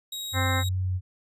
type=tone; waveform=sawtooth; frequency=3802 Hz; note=A#7; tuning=33 cents sharp; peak=-29 dBFS; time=0.12-0.69 s; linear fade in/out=5 ms
type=tone with vibrato; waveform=sine; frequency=92.5 Hz; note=F#2; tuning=in tune; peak=-24 dBFS; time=0.32-1.01 s; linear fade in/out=50 ms; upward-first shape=sine; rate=2.7 Hz; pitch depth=10 cents each way
type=harmonic tone; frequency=261.6 Hz; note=C4; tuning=in tune; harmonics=1 / 2 / 3 / 4 / 5 / 6 / 7 / 8; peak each=-34 / -34 / -34 / -34 / -34 / -34 / -34 / -34 dBFS; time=0.33-0.64 s; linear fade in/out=50 ms
effects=resampled to 32000 Hz